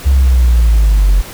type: linear sweep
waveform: sine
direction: down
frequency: 69.3 to 44.48 Hz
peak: -4 dBFS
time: 0.05-1.22 s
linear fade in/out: 20 ms
effects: tanh soft clip ceiling -3 dBFS + pink hiss -30 dBFS RMS until 1.33 s